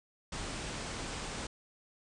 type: low-pass noise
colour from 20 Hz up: pink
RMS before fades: -40 dBFS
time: 0.32-1.47 s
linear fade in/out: 5 ms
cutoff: 9200 Hz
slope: 96 dB/octave
effects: none